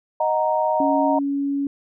sine chord, D# minor, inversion none, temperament equal, 622.3 / 740 / 932.3 Hz, D#5 / F#5 / A#5, 0 / 0 / 0 cents, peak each -21 / -25 / -21 dBFS, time 0.2-1.19 s, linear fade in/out 5 ms
sine tone, 280.3 Hz, C#4, 19 cents sharp, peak -20 dBFS, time 0.8-1.67 s, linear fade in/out 2 ms
effects none

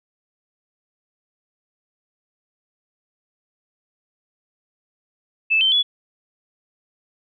sine tone with pitch steps, 2627 / 3104 / 3404 Hz, E7 / G7 / G#7, -7 / -18 / +42 cents, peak -14 dBFS, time 5.5-5.83 s, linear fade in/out 20 ms, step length 110 ms, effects none

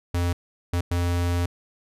square tone bursts at uneven times, 87.31 Hz, F2, in tune, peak -22 dBFS, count 3, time 0.14-0.33 / 0.73-0.81 / 0.91-1.46 s, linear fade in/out 5 ms, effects resampled to 32000 Hz

